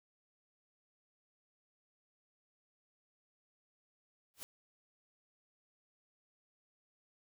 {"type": "noise with exponential growth", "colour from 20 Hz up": "white", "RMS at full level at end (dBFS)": -42, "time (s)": [4.34, 4.43], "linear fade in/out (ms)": 0, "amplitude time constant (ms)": 19, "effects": []}